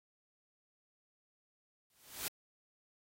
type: noise with exponential growth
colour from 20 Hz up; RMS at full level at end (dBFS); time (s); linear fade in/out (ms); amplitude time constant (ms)
white; -36; 1.9-2.28; 1; 81
effects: AAC 48 kbps